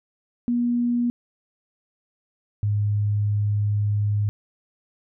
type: tone pair in turn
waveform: sine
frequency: 240.3 / 103.69 Hz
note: B3 / G#2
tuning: -47 / -2 cents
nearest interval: octave + minor third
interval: 1455 cents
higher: first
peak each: -19 dBFS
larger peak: neither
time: 0.48-1.1 / 2.63-4.29 s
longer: second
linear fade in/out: 0 ms
effects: none